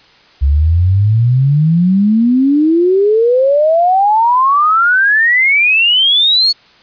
sine exponential sweep, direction up, 67 to 4438 Hz, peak -7 dBFS, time 0.41-6.53 s, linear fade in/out 20 ms, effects white hiss -45 dBFS RMS until 6.82 s + resampled to 11025 Hz

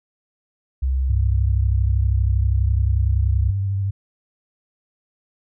sine tone with pitch glide, 65.41 to 67.56 Hz, C2 to C#2, 0 to -44 cents, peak -17 dBFS, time 0.82-3.51 s, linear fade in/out 10 ms, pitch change +56 cents, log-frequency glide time 2.36-2.93 s
sine tone with vibrato, 98 Hz, G2, in tune, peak -19 dBFS, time 1.09-3.91 s, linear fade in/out 10 ms, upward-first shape sine, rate 13 Hz, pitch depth 30 cents each way
effects none

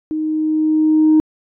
sine tone with level ramp, 311 Hz, D#4, 1 cent flat, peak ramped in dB -18 to -6 dBFS, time 0.11-1.2 s, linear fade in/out 0 ms, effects tanh soft clip ceiling -5 dBFS

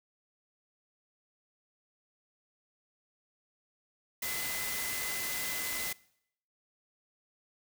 sine tone in noise, 2029 Hz, B6, 46 cents sharp, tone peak -40 dBFS, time 4.22-5.93 s, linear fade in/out 5 ms, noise white, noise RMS -36 dBFS, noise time 4.22-5.93 s, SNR -7 dB, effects noise-tail reverb RT60 0.7 s tail -22 dB re dry

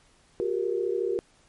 sine tone cluster, 363.9 / 398 / 468.8 Hz, F#4 / G4 / A#4, -29 / +26 / +10 cents, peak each -29 dBFS, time 0.4-1.19 s, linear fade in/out 0 ms, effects pink hiss -61 dBFS RMS until 1.48 s + MP3 48 kbps

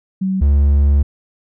sine / triangle tone pair in turn, 189.8 / 71.09 Hz, F#3 / C#2, +44 / +44 cents, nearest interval octave + perfect fourth, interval 1700 cents, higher first, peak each -15 / -7 dBFS, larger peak second, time 0.21-0.41 / 0.41-1.03 s, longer second, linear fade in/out 10 ms, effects none

